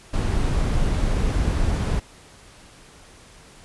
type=noise; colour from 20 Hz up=brown; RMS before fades=-21 dBFS; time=0.13-2 s; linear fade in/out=10 ms; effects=pink hiss -48 dBFS RMS until 3.64 s + resampled to 24000 Hz